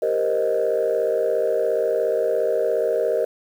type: chord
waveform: sine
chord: C minor seventh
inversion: second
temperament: equal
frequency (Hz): 392 / 466.2 / 523.3 / 622.3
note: G4 / Bb4 / C5 / Eb5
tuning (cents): 0 / 0 / 0 / 0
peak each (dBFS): -26 / -21 / -24 / -22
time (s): 0.02-3.25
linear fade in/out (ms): 5
effects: tanh soft clip ceiling -12 dBFS + 8-bit